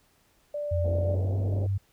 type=tone; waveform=sine; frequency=587.3 Hz; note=D5; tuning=in tune; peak=-29 dBFS; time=0.54-1.15 s; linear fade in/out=5 ms
type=tone with pitch glide; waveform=sine; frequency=87.31 to 98 Hz; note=F2 to G2; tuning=0 to 0 cents; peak=-24 dBFS; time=0.71-1.78 s; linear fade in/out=10 ms; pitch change=+200 cents; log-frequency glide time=0.87-1.38 s
type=low-pass noise; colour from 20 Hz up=white; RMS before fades=-37 dBFS; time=0.84-1.67 s; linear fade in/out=10 ms; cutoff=660 Hz; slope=48 dB/octave
effects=pink hiss -65 dBFS RMS until 1.92 s